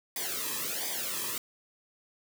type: noise with flanger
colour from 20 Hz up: white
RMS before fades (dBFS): -34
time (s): 0.16-1.38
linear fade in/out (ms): 2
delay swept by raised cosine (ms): 0.72 to 1.4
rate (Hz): 1.4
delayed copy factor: -0.9
effects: none